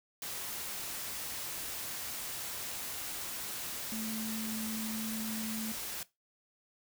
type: tone in noise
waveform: sine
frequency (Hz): 220.2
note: A3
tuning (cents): +2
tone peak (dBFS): -37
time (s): 3.92-5.72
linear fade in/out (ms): 2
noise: white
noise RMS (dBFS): -40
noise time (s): 0.22-6.03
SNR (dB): 0
effects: noise-tail reverb RT60 0.2 s tail -18 dB re dry